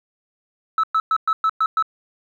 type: tone bursts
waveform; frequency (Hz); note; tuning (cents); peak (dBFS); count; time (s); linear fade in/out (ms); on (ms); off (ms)
sine; 1305; E6; -18; -13; 7; 0.78-1.825; 2; 55; 110
effects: tanh soft clip ceiling -13 dBFS + 9-bit